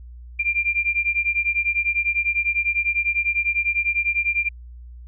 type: beating tone pair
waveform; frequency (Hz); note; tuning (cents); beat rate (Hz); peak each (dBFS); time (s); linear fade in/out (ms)
sine; 2379 / 2389; D7 / D7; +22 / +29; 10; -22; 0.39-4.49; 10
effects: added 60 Hz sine -37 dBFS peak until 5.07 s